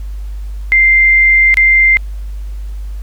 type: tone with dropouts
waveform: sine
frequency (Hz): 2092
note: C7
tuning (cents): -1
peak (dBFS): -5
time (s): 0.72-1.97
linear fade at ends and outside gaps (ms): 0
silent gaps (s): 1.542-1.571
effects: added 50 Hz sine -20 dBFS peak until 3.02 s + pink hiss -47 dBFS RMS until 3.02 s